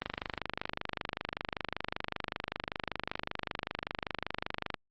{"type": "click train", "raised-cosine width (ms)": 0.3, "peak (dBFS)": -16, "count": 120, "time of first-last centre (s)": [0.02, 4.742], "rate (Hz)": 25.2, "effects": ["low-pass 4000 Hz 12 dB/octave", "Opus 24 kbps"]}